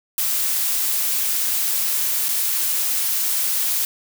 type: noise with dropouts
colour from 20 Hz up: blue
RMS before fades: -21 dBFS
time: 0.18-3.85 s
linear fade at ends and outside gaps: 1 ms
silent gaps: 2.285-2.289 s
effects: none